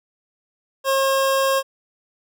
25% pulse tone, 539 Hz, C#5, 49 cents flat, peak -13 dBFS, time 0.84-1.63 s, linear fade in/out 50 ms, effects none

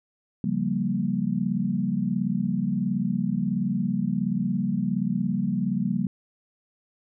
sine chord, G half-diminished seventh, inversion second, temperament equal, 138.59 / 174.61 / 196 / 233.1 Hz, Db3 / F3 / G3 / Bb3, 0 / 0 / 0 / 0 cents, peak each -32 / -29 / -26 / -28 dBFS, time 0.44-6.07 s, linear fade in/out 2 ms, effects none

